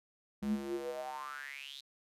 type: tone with high-pass filter sweep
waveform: square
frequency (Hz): 69.3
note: C#2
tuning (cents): 0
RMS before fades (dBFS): -40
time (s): 0.42-1.81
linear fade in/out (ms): 10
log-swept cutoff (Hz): 170 to 4000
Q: 8.8
effects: resampled to 32000 Hz